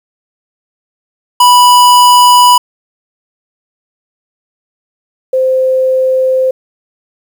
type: tone pair in turn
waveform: square / sine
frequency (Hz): 984 / 519.8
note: B5 / C5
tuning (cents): -7 / -11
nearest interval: major seventh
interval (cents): 1104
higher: first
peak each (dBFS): -3 / -7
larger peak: first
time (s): 1.4-2.58 / 5.33-6.51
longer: neither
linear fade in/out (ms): 5
effects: 7-bit